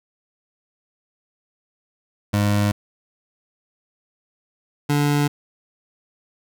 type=tone pair in turn; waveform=25% pulse; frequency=102.9 / 145.52 Hz; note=G#2 / D3; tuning=-16 / -16 cents; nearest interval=tritone; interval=600 cents; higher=second; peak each=-13 dBFS; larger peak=neither; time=2.33-2.72 / 4.89-5.28 s; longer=neither; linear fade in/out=10 ms; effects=none